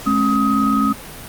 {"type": "tone cluster", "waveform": "sine", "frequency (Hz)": [213.1, 272.2, 1261], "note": ["G#3", "C#4", "D#6"], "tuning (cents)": [45, -31, 23], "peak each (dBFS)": -18, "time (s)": [0.06, 0.93], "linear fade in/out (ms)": 10, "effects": ["pink hiss -34 dBFS RMS until 1.28 s", "Opus 48 kbps"]}